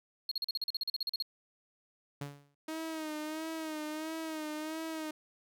triangle tone bursts, 4288 Hz, C8, 42 cents sharp, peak -30 dBFS, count 15, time 0.29-1.224 s, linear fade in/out 2 ms, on 24 ms, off 41 ms
sawtooth tone with exponential decay, 142.8 Hz, D3, 48 cents flat, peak -32 dBFS, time 2.21-2.55 s, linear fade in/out 5 ms, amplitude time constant 72 ms
sawtooth tone with vibrato, 313.4 Hz, D#4, 13 cents sharp, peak -33 dBFS, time 2.68-5.11 s, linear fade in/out 5 ms, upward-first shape sine, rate 1.5 Hz, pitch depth 53 cents each way
effects none

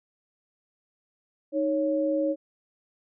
sine tone pair together, 310.8 / 554.4 Hz, D#4 / C#5, -2 / 0 cents, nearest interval minor seventh, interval 1002 cents, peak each -26 / -25 dBFS, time 1.52-2.36 s, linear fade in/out 50 ms, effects none

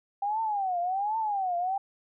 sine tone with vibrato, 789 Hz, G5, 11 cents sharp, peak -26 dBFS, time 0.22-1.78 s, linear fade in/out 5 ms, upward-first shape triangle, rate 1.3 Hz, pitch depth 240 cents each way, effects none

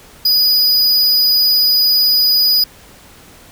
square tone, 4941 Hz, D#8, 13 cents flat, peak -10 dBFS, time 0.25-2.64 s, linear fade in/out 5 ms, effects pink hiss -42 dBFS RMS until 3.51 s

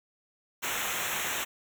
pink noise with comb filter, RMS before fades -32 dBFS, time 0.62-1.45 s, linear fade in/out 20 ms, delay 0.21 ms, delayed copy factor -0.95, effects none

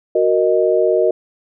sine chord, D# minor, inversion first, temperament equal, 370 / 466.2 / 622.3 Hz, F#4 / A#4 / D#5, 0 / 0 / 0 cents, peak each -16 dBFS, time 0.15-1.11 s, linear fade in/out 5 ms, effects none

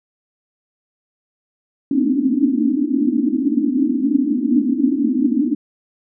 white band-pass noise, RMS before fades -17 dBFS, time 1.91-5.55 s, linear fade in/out 5 ms, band 230 to 310 Hz, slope 96 dB/octave, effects none

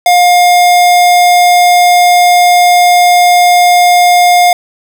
square tone, 710 Hz, F5, 28 cents sharp, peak -4 dBFS, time 0.06-4.53 s, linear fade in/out 2 ms, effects none

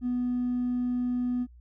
sine tone with hard clipping, 246.9 Hz, B3, in tune, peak -26 dBFS, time 0.01-1.47 s, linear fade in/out 50 ms, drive 1 dB, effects added 60 Hz sine -49 dBFS peak until 1.6 s

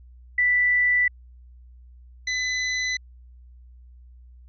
sine / sawtooth tone pair in turn, 1975.5 / 2007 Hz, B6 / B6, 0 / +27 cents, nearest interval unison, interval 27 cents, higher second, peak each -17 / -20 dBFS, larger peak first, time 0.38-1.08 / 2.27-2.97 s, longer neither, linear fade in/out 5 ms, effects added 61 Hz sine -45 dBFS peak until 4.48 s + resampled to 16000 Hz

